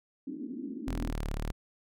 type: band-pass noise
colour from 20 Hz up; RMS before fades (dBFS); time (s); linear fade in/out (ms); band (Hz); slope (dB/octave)
white; -39; 0.27-1.11; 5; 230 to 300; 48
type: exponential two-way sweep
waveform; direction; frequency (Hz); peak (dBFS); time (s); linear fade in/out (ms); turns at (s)
sawtooth; down then up; 43.42 to 35.43 to 39.65; -28; 0.87-1.52; 10; 1.33
effects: none